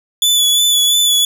sawtooth tone with vibrato, 3450 Hz, A7, 35 cents flat, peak -7 dBFS, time 0.22-1.25 s, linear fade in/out 2 ms, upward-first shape sine, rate 2.9 Hz, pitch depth 28 cents each way, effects none

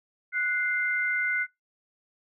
sine tone pair together, 1476.4 / 2088 Hz, F#6 / C7, -4 / -4 cents, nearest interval tritone, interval 600 cents, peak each -27 dBFS, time 0.32-1.47 s, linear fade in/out 50 ms, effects noise-tail reverb RT60 0.2 s tail -24 dB re dry

